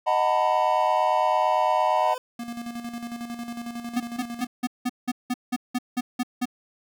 triangle chord, B dominant seventh, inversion first, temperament equal with one note detuned, 622.3 / 740 / 899 / 987.8 Hz, D#5 / F#5 / A5 / B5, 0 / 0 / +37 / 0 cents, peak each -23 dBFS, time 0.06-2.15 s, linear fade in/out 20 ms
25% pulse tone with exponential growth, 507 Hz, B4, 45 cents sharp, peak -28 dBFS, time 1.67-2.18 s, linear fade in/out 2 ms, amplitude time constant 110 ms
square tone with tremolo, 236.4 Hz, A#3, 24 cents sharp, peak -31 dBFS, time 2.39-4.47 s, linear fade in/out 5 ms, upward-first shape square, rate 11 Hz, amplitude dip 55%
square tone bursts, 247.9 Hz, B3, 7 cents sharp, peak -23 dBFS, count 12, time 3.96-6.456 s, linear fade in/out 10 ms, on 43 ms, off 180 ms
effects none

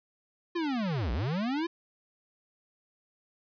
square linear two-way sweep, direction down then up, 355.6 to 53 to 348.3 Hz, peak -29 dBFS, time 0.55-1.67 s, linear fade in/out 10 ms, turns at 1.12 s, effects resampled to 11025 Hz + 10-bit

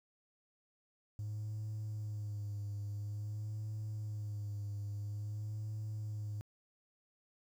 triangle tone with vibrato, 104.8 Hz, G#2, 16 cents sharp, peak -35 dBFS, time 1.19-6.41 s, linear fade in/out 0 ms, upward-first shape sine, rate 0.49 Hz, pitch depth 43 cents each way, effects tanh soft clip ceiling -34 dBFS + 11-bit

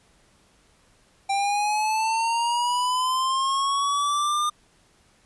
square linear sweep, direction up, 786 to 1213 Hz, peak -22 dBFS, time 1.29-4.5 s, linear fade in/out 10 ms, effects pink hiss -60 dBFS RMS until 5.25 s + resampled to 24000 Hz

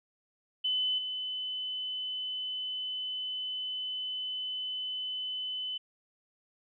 sine tone with level steps, 3020 Hz, F#7, 35 cents sharp, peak -27 / -33 dBFS, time 0.64-5.78 s, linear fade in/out 10 ms, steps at 0.98 s, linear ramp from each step 5 ms, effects none

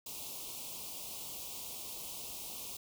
white band-stop noise, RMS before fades -44 dBFS, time 0.06-2.77 s, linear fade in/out 5 ms, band 1100 to 2500 Hz, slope 48 dB/octave, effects none

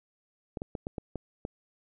clicks, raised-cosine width 2 ms, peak -21 dBFS, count 7, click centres 0.572 / 0.619 / 0.752 / 0.869 / 0.982 / 1.157 / 1.451 s, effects none

